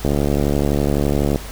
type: click train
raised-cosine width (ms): 2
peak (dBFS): -5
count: 95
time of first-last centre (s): 0.05-1.359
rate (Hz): 71.8
effects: added 50 Hz sine -32 dBFS peak until 1.51 s + pink hiss -35 dBFS RMS until 1.51 s